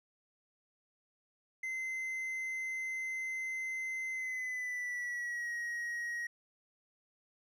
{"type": "tone with pitch glide", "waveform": "triangle", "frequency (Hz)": [2064, 1892.7], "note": ["C7", "A#6"], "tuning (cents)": [-24, 26], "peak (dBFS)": -34, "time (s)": [1.63, 6.27], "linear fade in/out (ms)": 5, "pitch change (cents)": -150, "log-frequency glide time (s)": [4.11, 5.52], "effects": []}